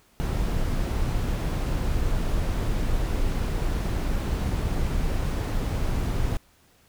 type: noise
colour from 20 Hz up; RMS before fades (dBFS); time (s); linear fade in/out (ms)
brown; -25; 0.2-6.37; 0
effects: pink hiss -60 dBFS RMS until 6.88 s